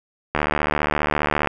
click train, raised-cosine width 0.5 ms, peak -4 dBFS, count 85, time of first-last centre 0.35-1.473 s, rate 74.8 Hz, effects none

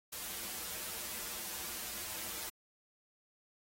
white noise with comb filter, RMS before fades -42 dBFS, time 0.12-2.5 s, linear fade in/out 10 ms, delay 7.3 ms, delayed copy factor -0.85, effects AAC 48 kbps

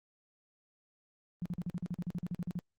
sine tone bursts, 175.6 Hz, F3, 10 cents sharp, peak -33 dBFS, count 15, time 1.42-2.59 s, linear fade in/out 0 ms, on 36 ms, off 45 ms, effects Opus 24 kbps

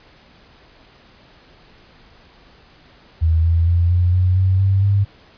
sine tone with pitch steps, 81 / 83.47 / 86.02 / 88.64 / 91.34 / 94.13 / 97 / 99.95 Hz, E2 / E2 / F2 / F2 / F#2 / F#2 / G2 / G2, -30 / +22 / -26 / +26 / -22 / +30 / -18 / +34 cents, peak -12 dBFS, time 3.21-5.05 s, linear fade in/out 20 ms, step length 230 ms, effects pink hiss -49 dBFS RMS until 5.37 s + resampled to 11025 Hz

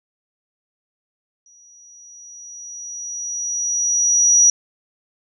sine tone with exponential growth, 5810 Hz, F#8, 32 cents flat, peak -8 dBFS, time 1.46-4.5 s, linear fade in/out 2 ms, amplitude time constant 660 ms, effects none

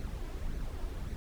brown noise with flanger, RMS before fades -37 dBFS, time 0-1.16 s, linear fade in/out 0 ms, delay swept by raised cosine 0.48 to 3.08 ms, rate 1.8 Hz, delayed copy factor +0.5, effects none

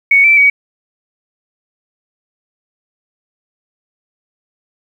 sine tone with pitch steps, 2226 / 2330 / 2260 Hz, C#7 / D7 / C#7, +7 / -14 / +33 cents, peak -5 dBFS, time 0.11-0.5 s, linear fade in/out 5 ms, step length 130 ms, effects 7-bit

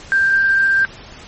sine tone with quantisation, 1581 Hz, G6, 14 cents sharp, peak -11 dBFS, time 0.12-0.85 s, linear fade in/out 0 ms, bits 6, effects pink hiss -38 dBFS RMS until 1.27 s + MP3 32 kbps

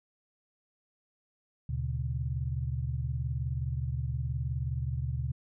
sine tone cluster, 75 / 120.6 / 139.7 Hz, D2 / B2 / C#3, +37 / -41 / +14 cents, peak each -34 / -33 / -36 dBFS, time 1.69-5.32 s, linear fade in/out 5 ms, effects none

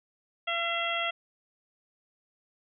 harmonic tone with a mistuned harmonic, 679 Hz, F5, 49 cents flat, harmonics 1 / 2 / 3 / 4 / 5, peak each -34 / -34 / -34 / -34 / -34 dBFS, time 0.47-1.11 s, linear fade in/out 10 ms, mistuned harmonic 5, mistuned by -63 cents, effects none

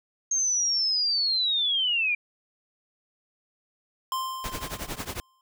sine linear sweep, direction down, 6450 to 2357 Hz, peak -22 dBFS, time 0.31-2.15 s, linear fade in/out 5 ms
square tone with exponential decay, 1046.5 Hz, C6, in tune, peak -26 dBFS, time 4.12-5.41 s, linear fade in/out 1 ms, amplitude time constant 280 ms
pink noise with tremolo, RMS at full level -31 dBFS, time 4.44-5.2 s, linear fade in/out 0 ms, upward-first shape triangle, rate 11 Hz, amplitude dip 95%
effects none

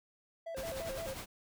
triangle tone with vibrato, 594 Hz, D5, 20 cents sharp, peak -37 dBFS, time 0.46-1.14 s, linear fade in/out 10 ms, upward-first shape square, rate 5.8 Hz, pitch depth 190 cents each way
pink noise with tremolo, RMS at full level -42 dBFS, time 0.56-1.26 s, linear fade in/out 20 ms, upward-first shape sine, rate 9.9 Hz, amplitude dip 50%
effects none

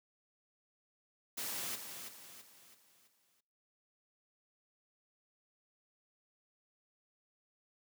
white noise with echo, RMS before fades -40 dBFS, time 1.37-1.76 s, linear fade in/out 10 ms, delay 330 ms, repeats 5, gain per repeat -7 dB, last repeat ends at 3.41 s, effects noise-tail reverb RT60 0.8 s tail -24 dB re dry + high-pass 100 Hz 12 dB/octave

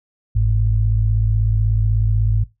sine tone pair together, 50.21 / 106.4 Hz, G1 / G#2, +42 / +42 cents, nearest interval octave + minor second, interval 1300 cents, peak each -16 dBFS, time 0.35-2.44 s, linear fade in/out 10 ms, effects noise-tail reverb RT60 0.2 s tail -19 dB re dry

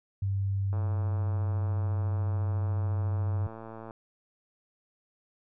sine tone, 98 Hz, G2, in tune, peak -26 dBFS, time 0.22-3.47 s, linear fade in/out 5 ms
click train, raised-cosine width 1 ms, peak -29 dBFS, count 357, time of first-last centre 0.73-3.909 s, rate 112 Hz
effects none

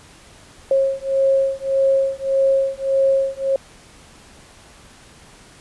sine beating tone pair, 540 / 541.7 Hz, C#5 / C#5, -45 / -40 cents, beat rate 1.7 Hz, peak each -18 dBFS, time 0.71-3.56 s, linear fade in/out 2 ms, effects pink hiss -46 dBFS RMS until 5.6 s + resampled to 24000 Hz

